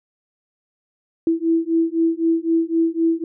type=beating tone pair; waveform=sine; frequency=327.5 / 331.4 Hz; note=E4 / E4; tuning=-11 / +9 cents; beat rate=3.9 Hz; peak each=-19 / -19 dBFS; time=1.27-3.24 s; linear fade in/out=2 ms; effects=none